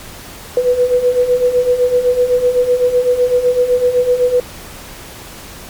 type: beating tone pair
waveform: sine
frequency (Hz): 489.4 / 497.3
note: B4 / B4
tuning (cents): -16 / +12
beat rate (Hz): 7.9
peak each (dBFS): -16 / -11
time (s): 0.57-4.4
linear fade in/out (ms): 2
effects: pink hiss -33 dBFS RMS until 5.69 s + MP3 96 kbps